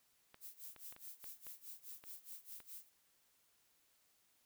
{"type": "clicks", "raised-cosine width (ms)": 0.3, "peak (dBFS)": -40, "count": 8, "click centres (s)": [0.344, 0.763, 0.925, 0.964, 1.242, 1.468, 2.039, 2.603]}
{"type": "noise with tremolo", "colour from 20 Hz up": "violet", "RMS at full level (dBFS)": -50, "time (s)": [0.4, 2.9], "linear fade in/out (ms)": 50, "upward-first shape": "sine", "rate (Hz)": 4.8, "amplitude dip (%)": 90}
{"effects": ["white hiss -75 dBFS RMS until 4.45 s"]}